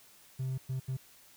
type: tone bursts at uneven times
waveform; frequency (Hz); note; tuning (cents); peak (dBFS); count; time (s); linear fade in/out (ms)
triangle; 130.81; C3; 0; -29; 3; 0.39-0.58 / 0.69-0.8 / 0.88-0.97; 10
effects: tanh soft clip ceiling -26 dBFS + white hiss -59 dBFS RMS until 1.36 s